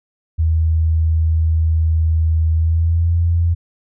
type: tone with pitch glide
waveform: sine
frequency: 80.4 to 84.79 Hz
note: E2 to E2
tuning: -43 to +49 cents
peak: -12 dBFS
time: 0.38-3.55 s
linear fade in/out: 20 ms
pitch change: +92 cents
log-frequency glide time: 2.54-3.13 s
effects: none